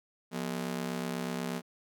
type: ring-modulated tone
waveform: sawtooth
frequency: 207.7 Hz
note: G#3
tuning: in tune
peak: -26 dBFS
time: 0.31-1.62 s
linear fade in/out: 50 ms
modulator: 34.1 Hz
effects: none